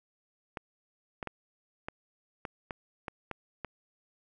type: clicks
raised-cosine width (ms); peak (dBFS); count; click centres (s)
0.5; -21; 9; 0.572 / 1.228 / 1.273 / 1.885 / 2.452 / 2.708 / 3.082 / 3.313 / 3.647
effects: none